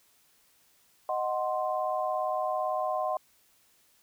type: chord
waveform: sine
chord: C diminished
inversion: first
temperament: equal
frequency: 622.3 / 740 / 1046.5 Hz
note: Eb5 / Gb5 / C6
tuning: 0 / 0 / 0 cents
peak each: -31 / -31 / -33 dBFS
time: 1.09-3.17 s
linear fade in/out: 2 ms
effects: white hiss -65 dBFS RMS until 4.02 s